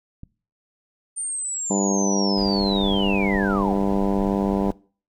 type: click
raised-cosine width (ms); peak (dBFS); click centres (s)
5; -25; 0.234
type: linear sweep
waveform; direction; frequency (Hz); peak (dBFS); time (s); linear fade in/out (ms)
sine; down; 8990 to 622.3; -25; 1.16-3.75; 20
type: harmonic tone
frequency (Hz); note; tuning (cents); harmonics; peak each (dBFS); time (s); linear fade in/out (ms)
98.9; G2; +16; 2 / 3 / 4 / 5 / 6 / 7 / 8 / 9 / 10; -22 / -26 / -28 / -30 / -32 / -33 / -34 / -35 / -36; 1.7-4.71; 5
type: noise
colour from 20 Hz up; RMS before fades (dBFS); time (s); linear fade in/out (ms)
brown; -33; 2.37-4.72; 2
effects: noise-tail reverb RT60 0.4 s tail -22 dB re dry